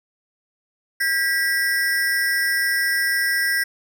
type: ring-modulated tone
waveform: square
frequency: 1779 Hz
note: A6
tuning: 19 cents sharp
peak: -16 dBFS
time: 1-3.64 s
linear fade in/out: 10 ms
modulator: 167 Hz
effects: none